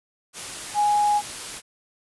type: tone in noise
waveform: sine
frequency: 830.6 Hz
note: G#5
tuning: in tune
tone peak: -17 dBFS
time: 0.74-1.22 s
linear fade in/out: 50 ms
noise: white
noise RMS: -34 dBFS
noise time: 0.33-1.62 s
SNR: +14 dB
effects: resampled to 24000 Hz